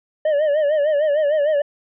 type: tone with vibrato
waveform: triangle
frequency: 597 Hz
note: D5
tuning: 28 cents sharp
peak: -13 dBFS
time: 0.25-1.62 s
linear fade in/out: 5 ms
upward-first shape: sine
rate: 6.6 Hz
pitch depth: 94 cents each way
effects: resampled to 8000 Hz